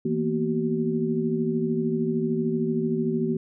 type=tone cluster; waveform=sine; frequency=163.1 / 231 / 244.2 / 378.7 Hz; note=E3 / A#3 / B3 / F#4; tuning=-18 / -16 / -19 / +40 cents; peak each=-29 / -26 / -31 / -27 dBFS; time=0.05-3.37 s; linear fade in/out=5 ms; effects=none